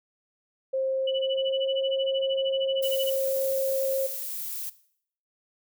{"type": "tone with pitch glide", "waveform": "sine", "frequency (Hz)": [530, 536.5], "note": ["C5", "C5"], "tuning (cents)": [22, 43], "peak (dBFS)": -24, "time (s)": [0.73, 4.07], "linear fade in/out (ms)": 10, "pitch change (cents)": 21, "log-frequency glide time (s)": [1, 1.73]}
{"type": "tone with tremolo", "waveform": "sine", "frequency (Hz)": 2962, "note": "F#7", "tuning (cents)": 1, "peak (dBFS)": -28, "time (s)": [1.07, 3.1], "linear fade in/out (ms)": 5, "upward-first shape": "sine", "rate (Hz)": 13, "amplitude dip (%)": 100}
{"type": "noise", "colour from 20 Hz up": "violet", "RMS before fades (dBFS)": -34, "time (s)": [2.82, 4.7], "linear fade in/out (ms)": 10}
{"effects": ["noise-tail reverb RT60 0.6 s tail -17 dB re dry"]}